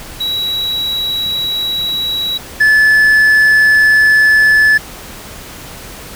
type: tone pair in turn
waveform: triangle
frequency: 3888 / 1731.9 Hz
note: B7 / A6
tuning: -28 / -28 cents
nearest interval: octave + major second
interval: 1400 cents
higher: first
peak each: -13 / -4 dBFS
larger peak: second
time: 0.2-2.38 / 2.6-4.78 s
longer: neither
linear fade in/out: 10 ms
effects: pink hiss -31 dBFS RMS until 6.15 s